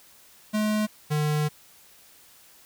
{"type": "tone pair in turn", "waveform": "square", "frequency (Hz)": [213.1, 150.68], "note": ["G#3", "D3"], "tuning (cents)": [45, 45], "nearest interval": "tritone", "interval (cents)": 600, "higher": "first", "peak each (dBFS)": -23, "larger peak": "neither", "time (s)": [[0.53, 0.87], [1.1, 1.49]], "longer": "second", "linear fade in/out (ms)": 20, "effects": ["white hiss -54 dBFS RMS until 2.65 s"]}